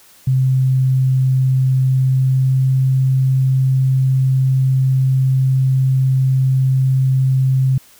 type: tone with pitch glide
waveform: sine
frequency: 130.81 to 131.8 Hz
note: C3 to C3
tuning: 0 to +13 cents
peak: -11 dBFS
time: 0.27-7.78 s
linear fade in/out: 5 ms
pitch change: +13 cents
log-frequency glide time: 1.78-2.86 s
effects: white hiss -47 dBFS RMS until 7.99 s